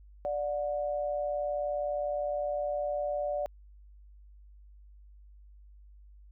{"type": "tone pair together", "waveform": "sine", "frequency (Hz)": [587.3, 726.8], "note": ["D5", "F#5"], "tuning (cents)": [0, -31], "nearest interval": "major third", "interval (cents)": 369, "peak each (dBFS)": [-30, -36], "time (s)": [0.25, 3.46], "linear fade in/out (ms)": 0, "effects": ["added 50 Hz sine -51 dBFS peak until 6.31 s"]}